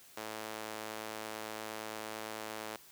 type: tone with high-pass filter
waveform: sawtooth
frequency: 108.8 Hz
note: A2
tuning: 19 cents flat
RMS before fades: -43 dBFS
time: 0.17-2.76 s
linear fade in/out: 0 ms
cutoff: 490 Hz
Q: 0.76
effects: white hiss -58 dBFS RMS until 2.91 s